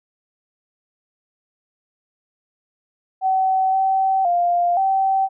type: tone with pitch steps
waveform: sine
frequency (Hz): 760 / 768 / 699 / 772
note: F#5 / G5 / F5 / G5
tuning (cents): +46 / -36 / +1 / -27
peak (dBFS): -15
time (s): 3.21-5.29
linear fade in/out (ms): 50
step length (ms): 520
effects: none